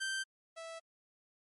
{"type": "tone pair in turn", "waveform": "sawtooth", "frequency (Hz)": [1562, 656.7], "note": ["G6", "E5"], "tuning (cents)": [-7, -7], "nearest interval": "octave + minor third", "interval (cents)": 1500, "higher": "first", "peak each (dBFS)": [-31, -40], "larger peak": "first", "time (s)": [[0, 0.24], [0.56, 0.8]], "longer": "neither", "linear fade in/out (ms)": 20, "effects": ["MP3 48 kbps"]}